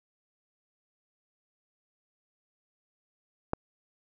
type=click; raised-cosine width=1 ms; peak=-13 dBFS; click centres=3.534 s; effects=none